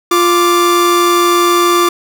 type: tone pair together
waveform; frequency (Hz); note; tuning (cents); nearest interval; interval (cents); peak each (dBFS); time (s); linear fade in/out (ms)
45% pulse; 349.2 / 1174.7; F4 / D6; 0 / 0; octave + major sixth; 2100; -11; 0.11-1.89; 5
effects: none